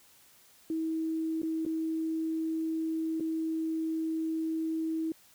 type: tone with dropouts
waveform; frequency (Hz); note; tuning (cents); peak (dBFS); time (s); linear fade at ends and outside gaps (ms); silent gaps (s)
sine; 321.4; E4; -44; -29; 0.7-5.12; 2; 1.418-1.431 / 1.652-1.662 / 3.199-3.206
effects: white hiss -60 dBFS RMS until 5.34 s